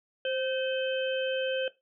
harmonic tone with a mistuned harmonic, 515 Hz, C5, 28 cents flat, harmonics 1 / 3 / 5 / 6, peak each -29 / -37 / -40 / -35 dBFS, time 0.25-1.68 s, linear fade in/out 2 ms, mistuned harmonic 1, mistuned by +32 cents, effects noise-tail reverb RT60 0.2 s tail -17 dB re dry

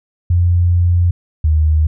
sine tone pair in turn, 87.6 / 77.62 Hz, F2 / D#2, +6 / -4 cents, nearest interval major second, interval 210 cents, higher first, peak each -9 dBFS, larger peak neither, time 0.3-1.11 / 1.44-1.87 s, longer first, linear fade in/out 5 ms, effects none

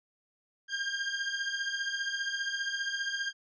sawtooth beating tone pair, 1600 / 1615 Hz, G6 / G#6, +35 / -49 cents, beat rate 15 Hz, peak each -30 / -32 dBFS, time 0.68-3.33 s, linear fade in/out 50 ms, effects resampled to 16000 Hz

